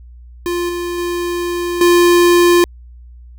square tone with level steps, 349.2 Hz, F4, in tune, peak -17 / -20 / -18 / -8 dBFS, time 0.46-2.64 s, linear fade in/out 0 ms, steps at 0.69 / 0.98 / 1.81 s, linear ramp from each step 2 ms, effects added 60 Hz sine -35 dBFS peak until 3.38 s

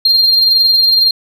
sine tone with amplitude modulation, 4196 Hz, C8, 4 cents sharp, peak -3 dBFS, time 0.05-1.11 s, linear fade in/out 5 ms, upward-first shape sine, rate 21.8 Hz, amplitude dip 45%, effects tanh soft clip ceiling -5 dBFS

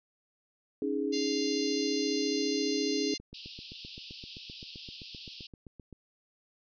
sine chord, C# suspended second, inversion none, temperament just, 277.2 / 311.8 / 415.8 Hz, C#4 / D#4 / G#4, 0 / +4 / +2 cents, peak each -33 / -34 / -32 dBFS, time 0.82-3.14 s, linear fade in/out 2 ms
harmonic tone, 697 Hz, F5, 4 cents flat, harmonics 3 / 4 / 5 / 6 / 7 / 8 / 9, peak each -46 / -42 / -45 / -38 / -39 / -46 / -43 dBFS, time 1.12-3.18 s, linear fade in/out 20 ms
click train, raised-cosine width 3 ms, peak -34 dBFS, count 22, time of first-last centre 3.2-5.927 s, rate 7.7 Hz
white band-pass noise, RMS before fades -47 dBFS, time 3.34-5.47 s, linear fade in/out 5 ms, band 2600 to 5200 Hz, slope 96 dB/octave
effects none

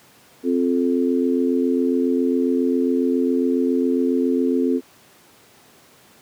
sine chord, F major, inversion second, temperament just, 261.9 / 349.2 / 436.5 Hz, C4 / F4 / A4, +2 / 0 / -14 cents, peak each -18 / -23 / -23 dBFS, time 0.43-4.81 s, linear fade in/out 50 ms, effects pink hiss -51 dBFS RMS until 6.21 s + high-pass 150 Hz 12 dB/octave

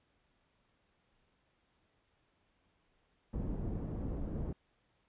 pink low-pass noise, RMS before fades -38 dBFS, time 3.33-4.53 s, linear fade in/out 5 ms, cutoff 350 Hz, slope 12 dB/octave, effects pink hiss -75 dBFS RMS until 5.08 s + resampled to 8000 Hz

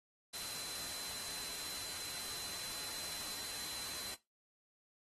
sine tone in noise, 4059 Hz, B7, 47 cents sharp, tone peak -48 dBFS, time 0.33-4.15 s, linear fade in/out 10 ms, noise white, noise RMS -44 dBFS, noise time 0.33-4.15 s, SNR -7 dB, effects noise-tail reverb RT60 0.2 s tail -17 dB re dry + AAC 32 kbps

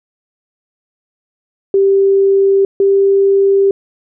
sine tone pair in turn, 392 / 393.7 Hz, G4 / G4, 0 / +8 cents, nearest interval unison, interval 8 cents, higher second, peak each -7 dBFS, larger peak neither, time 1.74-2.65 / 2.8-3.71 s, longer neither, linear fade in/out 2 ms, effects none

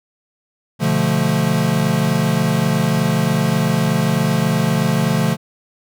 square chord, B half-diminished seventh, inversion none, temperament equal, 123.47 / 146.83 / 174.61 / 220 Hz, B2 / D3 / F3 / A3, 0 / 0 / 0 / 0 cents, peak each -24 / -20 / -20 / -21 dBFS, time 0.79-5.37 s, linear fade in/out 50 ms, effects none

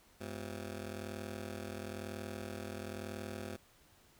15% pulse ring-modulated tone, 150 Hz, D3, 37 cents sharp, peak -32 dBFS, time 0.2-3.57 s, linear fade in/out 20 ms, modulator 54.5 Hz, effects pink hiss -65 dBFS RMS until 4.19 s

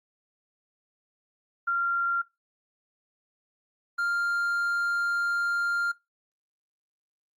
sine / triangle tone pair in turn, 1384 / 1396.9 Hz, F6 / F6, -16 / 0 cents, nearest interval unison, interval 16 cents, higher second, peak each -23 dBFS, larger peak neither, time 1.67-2.22 / 3.98-5.92 s, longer second, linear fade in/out 10 ms, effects noise-tail reverb RT60 0.2 s tail -20 dB re dry + Opus 48 kbps

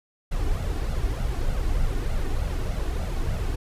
brown noise with flanger, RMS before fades -25 dBFS, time 0.31-3.56 s, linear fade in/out 10 ms, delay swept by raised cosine 1.4 to 2.8 ms, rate 3.3 Hz, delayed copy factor +0.6, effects resampled to 32000 Hz

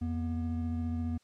triangle tone pair together, 85 / 240.4 Hz, F2 / B3, -46 / -46 cents, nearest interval octave + tritone, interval 1800 cents, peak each -31 / -32 dBFS, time 0.01-1.18 s, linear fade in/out 10 ms, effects white hiss -69 dBFS RMS until 1.23 s + low-pass 7000 Hz 12 dB/octave

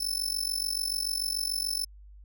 sawtooth tone with amplitude modulation, 5274 Hz, E8, in tune, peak -22 dBFS, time 0-1.85 s, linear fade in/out 10 ms, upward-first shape sine, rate 46.9 Hz, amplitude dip 90%, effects added 50 Hz sine -47 dBFS peak until 2.24 s

